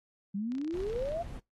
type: exponential sweep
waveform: sine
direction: up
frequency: 191.1 to 710 Hz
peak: -31 dBFS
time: 0.34-1.23 s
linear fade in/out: 10 ms
type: click train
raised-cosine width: 0.2 ms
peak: -33 dBFS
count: 20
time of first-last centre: 0.52-1.119 s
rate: 31.7 Hz
type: noise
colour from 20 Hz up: brown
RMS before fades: -42 dBFS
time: 0.73-1.4 s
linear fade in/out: 20 ms
effects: noise-tail reverb RT60 0.2 s tail -24 dB re dry + AAC 32 kbps